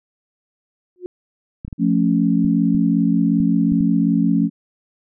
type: tone with exponential growth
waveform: sine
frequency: 360 Hz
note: F#4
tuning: 47 cents flat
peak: -21 dBFS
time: 0.96-1.06 s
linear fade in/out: 0 ms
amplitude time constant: 20 ms
type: clicks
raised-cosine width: 5 ms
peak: -18 dBFS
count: 8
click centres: 1.649 / 1.68 / 1.728 / 2.448 / 2.748 / 3.403 / 3.721 / 3.807 s
type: chord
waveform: sine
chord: F augmented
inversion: none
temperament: equal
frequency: 174.61 / 220 / 277.2 Hz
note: F3 / A3 / C#4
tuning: 0 / 0 / 0 cents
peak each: -18 dBFS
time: 1.78-4.5 s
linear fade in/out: 50 ms
effects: none